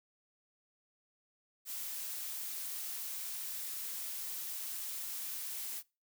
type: noise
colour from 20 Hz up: blue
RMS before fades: -41 dBFS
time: 1.65-5.83 s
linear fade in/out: 50 ms
effects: noise-tail reverb RT60 0.3 s tail -24 dB re dry